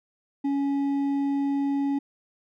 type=tone with hard clipping; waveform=triangle; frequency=279.3 Hz; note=C#4; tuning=13 cents sharp; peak=-24 dBFS; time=0.44-1.99 s; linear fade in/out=10 ms; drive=8 dB; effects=none